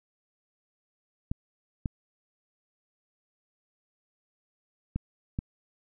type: clicks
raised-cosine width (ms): 5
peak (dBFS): -17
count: 4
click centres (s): 1.315 / 1.858 / 4.96 / 5.389
effects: none